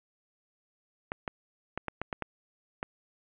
clicks, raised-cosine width 0.5 ms, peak -17 dBFS, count 8, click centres 1.119 / 1.278 / 1.776 / 1.883 / 2.016 / 2.128 / 2.223 / 2.829 s, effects resampled to 8000 Hz + 8-bit

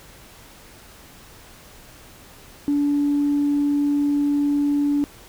sine tone, 288.3 Hz, D4, 32 cents flat, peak -16 dBFS, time 2.68-5.04 s, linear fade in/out 0 ms, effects tanh soft clip ceiling -13 dBFS + pink hiss -46 dBFS RMS until 5.28 s

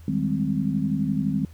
sine chord, Ab major seventh, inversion second, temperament equal, 155.56 / 196 / 207.7 / 261.6 Hz, Eb3 / G3 / Ab3 / C4, 0 / 0 / 0 / 0 cents, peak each -27 dBFS, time 0.08-1.45 s, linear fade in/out 2 ms, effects added 82 Hz sine -42 dBFS peak until 1.53 s + pink hiss -57 dBFS RMS until 1.53 s

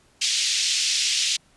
white band-pass noise, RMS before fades -23 dBFS, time 0.21-1.37 s, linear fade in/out 10 ms, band 2600 to 6400 Hz, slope 24 dB/octave, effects pink hiss -59 dBFS RMS until 1.56 s + resampled to 24000 Hz

